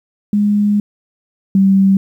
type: tone pair in turn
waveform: sine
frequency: 206.4 / 193.88 Hz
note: G#3 / G3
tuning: -10 / -19 cents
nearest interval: minor second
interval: 109 cents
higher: first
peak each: -10 / -7 dBFS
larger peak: second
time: 0.33-0.8 / 1.55-1.97 s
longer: first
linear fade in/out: 2 ms
effects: 8-bit